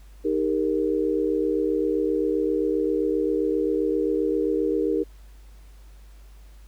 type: chord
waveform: sine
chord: Eb major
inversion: none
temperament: equal with one note detuned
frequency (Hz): 311.1 / 398.6 / 466.2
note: Eb4 / G4 / Bb4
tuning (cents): 0 / +29 / 0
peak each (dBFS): -25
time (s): 0.24-5.04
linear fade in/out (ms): 20
effects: added 50 Hz sine -44 dBFS peak until 6.67 s + pink hiss -59 dBFS RMS until 6.67 s